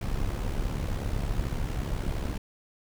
brown noise with amplitude modulation, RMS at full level -27 dBFS, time 0.01-2.38 s, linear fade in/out 5 ms, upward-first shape sine, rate 68.7 Hz, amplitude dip 65%, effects none

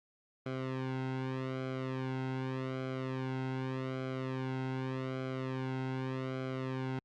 sawtooth tone with flanger, 130.81 Hz, C3, in tune, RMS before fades -37 dBFS, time 0.46-6.99 s, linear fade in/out 0 ms, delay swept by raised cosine 1.1 to 1.7 ms, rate 0.84 Hz, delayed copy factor -0.95, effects low-pass 3000 Hz 12 dB/octave + Opus 48 kbps

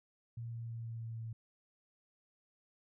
sine tone with pitch steps, 116.54 / 115.87 / 115.2 / 114.54 / 113.88 / 113.22 Hz, A#2 / A#2 / A#2 / A#2 / A#2 / A2, 0 / -10 / -20 / -30 / -40 / +50 cents, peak -40 dBFS, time 0.37-1.33 s, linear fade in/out 5 ms, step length 160 ms, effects none

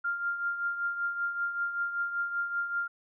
sine tone with tremolo, 1396.9 Hz, F6, in tune, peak -26 dBFS, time 0.04-2.88 s, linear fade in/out 10 ms, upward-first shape triangle, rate 5.2 Hz, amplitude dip 65%, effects none

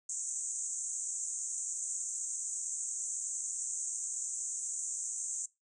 pink band-pass noise, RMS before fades -38 dBFS, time 0.09-5.46 s, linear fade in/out 5 ms, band 6400 to 8400 Hz, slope 96 dB/octave, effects noise-tail reverb RT60 0.2 s tail -20 dB re dry

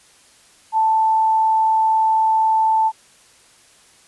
sine tone, 882 Hz, A5, 4 cents sharp, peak -13 dBFS, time 0.72-2.92 s, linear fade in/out 50 ms, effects white hiss -51 dBFS RMS until 4.07 s + resampled to 24000 Hz

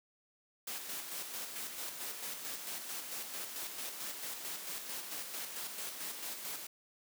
white noise with tremolo, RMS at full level -41 dBFS, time 0.67-6.67 s, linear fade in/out 5 ms, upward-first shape square, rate 4.5 Hz, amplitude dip 40%, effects high-pass 200 Hz 12 dB/octave

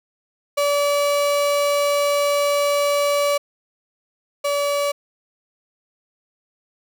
35% pulse tone pair in turn, 575 / 572.9 Hz, D5 / D5, -37 / -43 cents, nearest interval unison, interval 6 cents, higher first, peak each -15 / -17 dBFS, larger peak first, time 0.57-3.38 / 4.44-4.92 s, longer first, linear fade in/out 10 ms, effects none

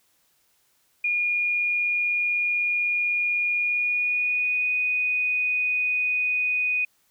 sine tone with pitch glide, 2432 to 2485 Hz, D#7 to D#7, -40 to -3 cents, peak -21 dBFS, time 1.04-6.85 s, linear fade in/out 5 ms, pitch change +37 cents, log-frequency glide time 3.57-4.72 s, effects white hiss -66 dBFS RMS until 7.1 s

